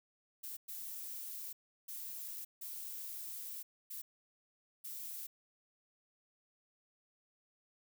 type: noise bursts at uneven times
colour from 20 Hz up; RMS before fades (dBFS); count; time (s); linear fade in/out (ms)
violet; -45; 6; 0.43-0.57 / 0.68-1.53 / 1.88-2.45 / 2.61-3.63 / 3.9-4.02 / 4.84-5.27; 10
effects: none